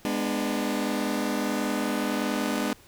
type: chord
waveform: sawtooth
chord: G# diminished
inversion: none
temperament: just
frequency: 207.7 / 249.2 / 299 Hz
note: G#3 / B3 / D4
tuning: 0 / +16 / +31 cents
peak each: -26 dBFS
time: 0.05-2.73 s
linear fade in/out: 0 ms
effects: pink hiss -54 dBFS RMS until 2.87 s